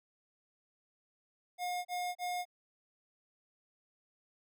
square tone bursts, 716 Hz, F5, 43 cents sharp, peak -35 dBFS, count 3, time 1.58-2.454 s, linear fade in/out 50 ms, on 270 ms, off 32 ms, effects none

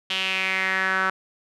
sawtooth tone with band-pass filter sweep, 189.4 Hz, F#3, 41 cents sharp, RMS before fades -24 dBFS, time 0.1-1.1 s, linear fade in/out 5 ms, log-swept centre 3100 to 1400 Hz, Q 4.4, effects none

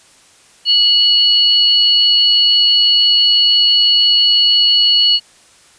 sine tone pair together, 2926 / 4384 Hz, F#7 / C#8, -20 / -20 cents, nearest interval perfect fifth, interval 700 cents, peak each -11 dBFS, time 0.65-5.2 s, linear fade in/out 50 ms, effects white hiss -47 dBFS RMS until 5.78 s + resampled to 22050 Hz

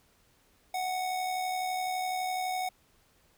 square tone with amplitude modulation, 740 Hz, F#5, in tune, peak -29 dBFS, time 0.74-2.69 s, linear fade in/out 5 ms, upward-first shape sine, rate 71.9 Hz, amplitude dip 40%, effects pink hiss -66 dBFS RMS until 3.37 s

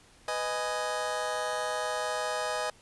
25% pulse chord, G# minor, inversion first, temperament just, 498.4 / 623 / 830.6 Hz, B4 / D#5 / G#5, +16 / +2 / 0 cents, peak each -32 / -29 / -31 dBFS, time 0.28-2.7 s, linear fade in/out 2 ms, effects pink hiss -58 dBFS RMS until 2.81 s + resampled to 24000 Hz

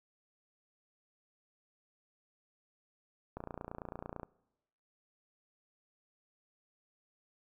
click train, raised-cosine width 1 ms, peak -27 dBFS, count 26, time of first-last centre 3.37-4.232 s, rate 29 Hz, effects noise-tail reverb RT60 1.0 s tail -24 dB re dry

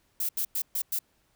violet noise bursts at uneven times, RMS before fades -29 dBFS, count 5, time 0.2-0.29 / 0.37-0.45 / 0.55-0.62 / 0.75-0.82 / 0.92-0.99 s, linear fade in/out 5 ms, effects pink hiss -69 dBFS RMS until 1.35 s

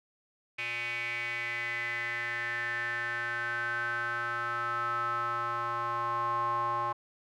square tone with band-pass filter sweep, 118.5 Hz, A#2, 29 cents sharp, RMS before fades -33 dBFS, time 0.58-6.93 s, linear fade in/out 10 ms, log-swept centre 2400 to 1000 Hz, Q 7.5, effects none

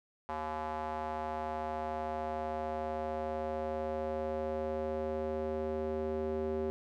square tone with band-pass filter sweep, 77.78 Hz, D#2, in tune, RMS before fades -36 dBFS, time 0.29-6.7 s, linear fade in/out 0 ms, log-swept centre 880 to 420 Hz, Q 2.8, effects none

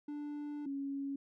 triangle / sine tone pair in turn, 293.7 / 277.2 Hz, D4 / C#4, 0 / 0 cents, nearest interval minor second, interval 100 cents, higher first, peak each -37 / -36 dBFS, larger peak second, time 0.08-0.66 / 0.66-1.16 s, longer first, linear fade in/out 5 ms, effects none

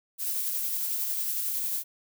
violet noise with tremolo, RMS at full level -29 dBFS, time 0.18-1.84 s, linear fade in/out 50 ms, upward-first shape sine, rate 11 Hz, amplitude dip 25%, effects none

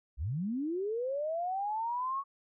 sine linear sweep, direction up, 53.5 to 1120 Hz, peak -31 dBFS, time 0.17-2.24 s, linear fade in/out 50 ms, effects none

